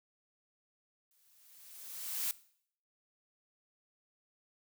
blue noise with exponential growth, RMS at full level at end -33 dBFS, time 1.11-2.31 s, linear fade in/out 1 ms, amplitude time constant 260 ms, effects noise-tail reverb RT60 0.6 s tail -19 dB re dry

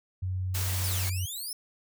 sine tone, 92.7 Hz, F#2, 4 cents sharp, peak -28 dBFS, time 0.22-1.26 s, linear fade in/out 10 ms
white noise, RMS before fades -34 dBFS, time 0.54-1.1 s, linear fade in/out 10 ms
10% pulse exponential two-way sweep, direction down then up, 5500 to 2122 to 5420 Hz, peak -28 dBFS, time 0.84-1.53 s, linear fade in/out 2 ms, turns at 1.06 s
effects none

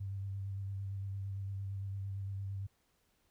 sine tone with vibrato, 98 Hz, G2, in tune, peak -37 dBFS, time 0-2.67 s, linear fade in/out 10 ms, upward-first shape square, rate 8.8 Hz, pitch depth 18 cents each way, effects pink hiss -75 dBFS RMS until 3.3 s

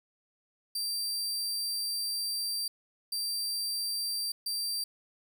sawtooth tone bursts at uneven times, 4699 Hz, D8, in tune, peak -28 dBFS, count 3, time 0.75-2.68 / 3.12-4.32 / 4.46-4.84 s, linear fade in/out 5 ms, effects none

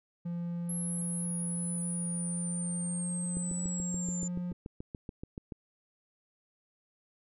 triangle tone with pitch glide, 172.3 to 177.35 Hz, F3 to F3, -23 to +27 cents, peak -31 dBFS, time 0.25-4.53 s, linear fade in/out 10 ms, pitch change +50 cents, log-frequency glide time 1.4-3.49 s
sine linear sweep, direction down, 11150 to 7110 Hz, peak -36 dBFS, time 0.69-4.28 s, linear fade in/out 5 ms
click train, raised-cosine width 3 ms, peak -27 dBFS, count 16, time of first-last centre 3.37-5.522 s, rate 6.97 Hz
effects none

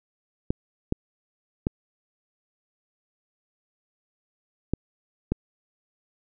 clicks, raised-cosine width 3 ms, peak -10 dBFS, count 5, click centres 0.505 / 0.924 / 1.669 / 4.736 / 5.32 s, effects none

